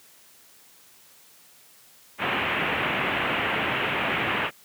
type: low-pass noise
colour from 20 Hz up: white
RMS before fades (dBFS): -26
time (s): 2.18-4.51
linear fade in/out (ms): 50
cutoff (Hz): 2900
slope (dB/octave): 48
effects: white hiss -54 dBFS RMS until 4.64 s + high-pass 100 Hz 12 dB/octave